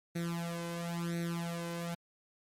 sawtooth tone with flanger, 170 Hz, F3, 46 cents flat, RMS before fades -37 dBFS, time 0.15-1.95 s, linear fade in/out 10 ms, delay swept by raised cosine 0.49 to 1.99 ms, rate 0.97 Hz, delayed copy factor +1, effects MP3 64 kbps

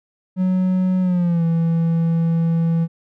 triangle tone with pitch glide, 185 to 165.77 Hz, F#3 to E3, 0 to +10 cents, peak -13 dBFS, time 0.36-2.88 s, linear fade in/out 50 ms, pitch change -190 cents, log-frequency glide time 1.01-1.44 s, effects none

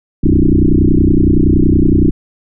sine tone with frequency modulation, 140.3 Hz, C#3, 21 cents sharp, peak -6 dBFS, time 0.23-2.11 s, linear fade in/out 10 ms, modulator 30.7 Hz, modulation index 6.6, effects none

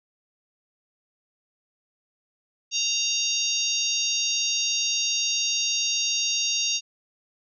harmonic tone with a mistuned harmonic, 927 Hz, A#5, 10 cents flat, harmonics 3 / 4 / 5 / 6 / 7, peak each -29 / -29 / -29 / -29 / -29 dBFS, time 2.71-6.81 s, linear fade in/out 50 ms, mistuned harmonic 6, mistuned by +36 cents, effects none

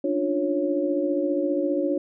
sine tone cluster, 282.8 / 297.7 / 352.5 / 552 Hz, C#4 / D4 / F4 / C#5, +35 / +24 / +16 / -7 cents, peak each -33 / -25 / -27 / -26 dBFS, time 0.04-1.98 s, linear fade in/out 5 ms, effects none

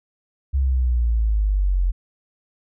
sine exponential sweep, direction down, 68.9 to 43.65 Hz, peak -16 dBFS, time 0.53-1.92 s, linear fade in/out 20 ms, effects none

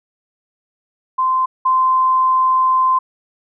sine tone pair in turn, 1037 / 1037 Hz, C6 / C6, -16 / -16 cents, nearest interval unison, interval 0 cents, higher neither, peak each -13 / -11 dBFS, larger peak second, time 1.18-1.46 / 1.65-2.99 s, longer second, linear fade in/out 10 ms, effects none

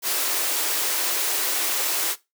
white high-pass noise, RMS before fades -24 dBFS, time 0.02-2.16 s, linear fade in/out 50 ms, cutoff 290 Hz, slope 96 dB/octave, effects noise-tail reverb RT60 0.2 s tail -17 dB re dry

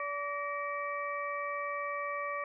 harmonic tone with a mistuned harmonic, 576 Hz, D5, 34 cents flat, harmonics 1 / 2 / 3 / 4, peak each -39 / -36 / -42 / -42 dBFS, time 0-2.44 s, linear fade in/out 2 ms, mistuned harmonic 3, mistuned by +140 cents, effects none

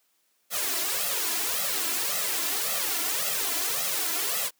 white noise with flanger, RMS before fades -28 dBFS, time 0.5-4.51 s, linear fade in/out 50 ms, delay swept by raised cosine 1.5 to 3 ms, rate 1.8 Hz, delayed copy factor +0.9, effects white hiss -70 dBFS RMS until 4.59 s + high-pass 200 Hz 12 dB/octave

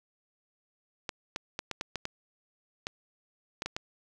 clicks, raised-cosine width 0.2 ms, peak -16 dBFS, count 11, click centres 1.092 / 1.361 / 1.591 / 1.713 / 1.811 / 1.957 / 2.054 / 2.869 / 3.621 / 3.66 / 3.765 s, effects none

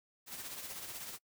white noise with tremolo, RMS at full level -43 dBFS, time 0.26-1.19 s, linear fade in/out 50 ms, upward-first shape sine, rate 16 Hz, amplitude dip 45%, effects noise-tail reverb RT60 0.1 s tail -26 dB re dry

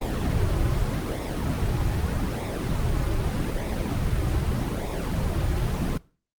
brown noise with flanger, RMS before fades -25 dBFS, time 0.01-5.98 s, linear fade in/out 10 ms, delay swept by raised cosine 0.66 to 4.46 ms, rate 0.82 Hz, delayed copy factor -0.6, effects noise-tail reverb RT60 0.4 s tail -22 dB re dry + Opus 24 kbps

